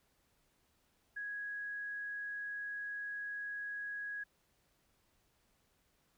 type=tone; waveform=sine; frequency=1661.2 Hz; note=G#6; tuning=in tune; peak=-39 dBFS; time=1.16-4.24 s; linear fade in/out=10 ms; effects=pink hiss -75 dBFS RMS until 6.17 s